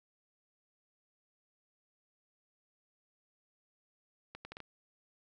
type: accelerating click train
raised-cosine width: 0.3 ms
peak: -29 dBFS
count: 5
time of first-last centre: 4.35-4.603 s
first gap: 100 ms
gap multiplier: 0.7
effects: none